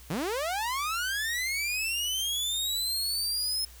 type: linear sweep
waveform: sawtooth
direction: up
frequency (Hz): 136 to 5210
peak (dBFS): -25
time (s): 0.1-3.65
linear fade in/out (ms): 5
effects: added 60 Hz sine -49 dBFS peak until 3.8 s + white hiss -53 dBFS RMS until 3.8 s